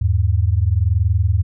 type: tone pair together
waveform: sine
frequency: 81.1 / 101.97 Hz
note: E2 / G#2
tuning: -28 / -31 cents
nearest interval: major third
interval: 397 cents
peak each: -16 dBFS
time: 0.01-1.43 s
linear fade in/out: 10 ms
effects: none